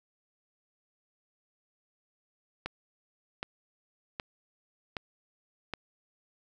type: click train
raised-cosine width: 0.3 ms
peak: -18 dBFS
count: 5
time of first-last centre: 2.66-5.737 s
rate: 1.3 Hz
effects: none